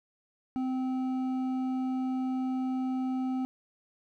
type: tone with hard clipping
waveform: sine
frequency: 258.6 Hz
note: C4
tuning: 20 cents flat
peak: -30 dBFS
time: 0.56-3.45 s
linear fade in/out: 0 ms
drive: 7 dB
effects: none